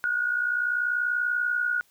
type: tone pair together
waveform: sine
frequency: 1446.7 / 1507 Hz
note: F#6 / F#6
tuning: -39 / +31 cents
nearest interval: minor second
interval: 70 cents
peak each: -24 / -30 dBFS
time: 0.04-1.81 s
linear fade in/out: 0 ms
effects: white hiss -63 dBFS RMS until 1.9 s